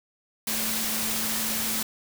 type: tone in noise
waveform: sine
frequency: 220 Hz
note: A3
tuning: in tune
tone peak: -36 dBFS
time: 0.47-1.83 s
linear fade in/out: 5 ms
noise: white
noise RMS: -28 dBFS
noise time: 0.47-1.83 s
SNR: -11 dB
effects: none